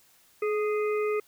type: harmonic tone with a mistuned harmonic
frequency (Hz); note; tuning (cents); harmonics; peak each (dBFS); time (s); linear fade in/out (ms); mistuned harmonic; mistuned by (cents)
413.9; G#4; -6; 1 / 3 / 5 / 6; -25 / -35 / -39 / -41; 0.42-1.2; 5; 1; +41
effects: white hiss -61 dBFS RMS until 1.27 s